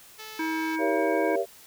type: tone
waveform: 5% pulse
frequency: 435.1 Hz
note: A4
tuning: 19 cents flat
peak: -28 dBFS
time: 0.18-0.77 s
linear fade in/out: 20 ms
type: harmonic tone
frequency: 320 Hz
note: D#4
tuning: 49 cents sharp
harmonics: 1 / 3 / 5 / 7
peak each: -28 / -33 / -35 / -36 dBFS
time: 0.39-1.36 s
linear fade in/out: 5 ms
type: chord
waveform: sine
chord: G diminished seventh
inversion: none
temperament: just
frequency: 392 / 470.4 / 564.5 / 677.4 Hz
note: G4 / Bb4 / Db5 / Fb5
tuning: 0 / +16 / +31 / +47 cents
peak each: -29 dBFS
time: 0.78-1.46 s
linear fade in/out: 50 ms
effects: white hiss -51 dBFS RMS until 1.66 s